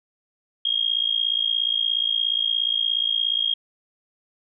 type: tone with amplitude modulation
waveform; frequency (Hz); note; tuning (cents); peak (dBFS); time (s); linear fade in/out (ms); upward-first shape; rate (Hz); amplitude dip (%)
sine; 3255; G#7; -36; -16; 0.65-3.54; 5; sine; 57; 90
effects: none